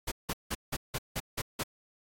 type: noise bursts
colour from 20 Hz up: pink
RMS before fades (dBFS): -33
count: 8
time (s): 0.07-1.636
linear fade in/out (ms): 10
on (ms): 47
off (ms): 170
effects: AAC 64 kbps